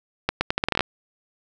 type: accelerating click train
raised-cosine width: 0.3 ms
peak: -4 dBFS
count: 11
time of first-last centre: 0.29-0.807 s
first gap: 120 ms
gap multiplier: 0.79
effects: none